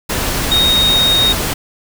sine tone in noise, 3729 Hz, A#7, in tune, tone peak -10 dBFS, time 0.51-1.33 s, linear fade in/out 10 ms, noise pink, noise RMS -18 dBFS, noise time 0.09-1.54 s, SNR +5 dB, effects none

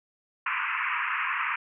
pink band-pass noise, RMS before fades -29 dBFS, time 0.46-1.56 s, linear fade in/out 5 ms, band 970 to 2700 Hz, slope 96 dB/octave, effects none

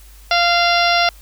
harmonic tone, 693 Hz, F5, 14 cents flat, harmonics 1 / 2 / 3 / 4 / 5 / 6 / 7 / 8, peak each -16 / -19 / -21 / -22 / -23 / -24 / -24 / -25 dBFS, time 0.31-1.09 s, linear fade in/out 2 ms, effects added 50 Hz sine -40 dBFS peak until 1.21 s + white hiss -48 dBFS RMS until 1.21 s

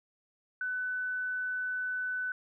sine tone, 1500 Hz, F#6, 23 cents sharp, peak -31 dBFS, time 0.61-2.32 s, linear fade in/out 2 ms, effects none

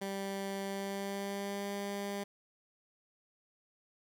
15% pulse tone with pitch glide, 196 to 200.7 Hz, G3 to G3, 0 to +41 cents, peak -30 dBFS, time 0.01-2.24 s, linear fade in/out 10 ms, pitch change +41 cents, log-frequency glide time 0.63-1.7 s, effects none

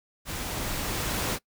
pink noise with level ramp, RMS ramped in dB -34 to -28 dBFS, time 0.25-1.39 s, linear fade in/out 50 ms, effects noise-tail reverb RT60 0.1 s tail -22 dB re dry

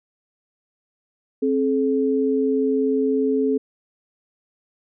sine tone pair together, 266 / 429.1 Hz, C4 / A4, +29 / -43 cents, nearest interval minor sixth, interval 828 cents, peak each -20 dBFS, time 1.42-3.58 s, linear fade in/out 10 ms, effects none

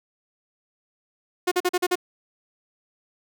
sawtooth tone bursts, 360 Hz, F#4, 47 cents flat, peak -15 dBFS, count 6, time 1.47-1.956 s, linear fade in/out 10 ms, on 46 ms, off 42 ms, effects none

